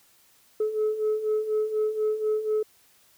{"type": "beating tone pair", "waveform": "sine", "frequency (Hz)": [427, 431.1], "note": ["G#4", "A4"], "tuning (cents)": [48, -35], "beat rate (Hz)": 4.1, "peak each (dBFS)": [-28, -23], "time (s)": [0.6, 2.63], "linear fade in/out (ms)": 5, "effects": ["tanh soft clip ceiling -19 dBFS", "white hiss -60 dBFS RMS until 3.17 s"]}